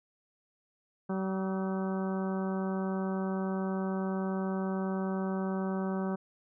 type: harmonic tone with a mistuned harmonic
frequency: 190.6 Hz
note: G3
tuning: 48 cents flat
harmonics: 1 / 2 / 3 / 4 / 5 / 6 / 7 / 8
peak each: -31 / -37 / -41 / -43 / -45 / -47 / -48 / -49 dBFS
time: 1.09-6.16 s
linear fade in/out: 10 ms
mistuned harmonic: 7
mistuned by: -60 cents
effects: none